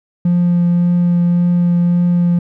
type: tone with vibrato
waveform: triangle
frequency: 174.61 Hz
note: F3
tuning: in tune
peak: -7 dBFS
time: 0.25-2.39 s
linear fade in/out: 5 ms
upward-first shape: triangle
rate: 1.8 Hz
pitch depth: 10 cents each way
effects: tanh soft clip ceiling -5 dBFS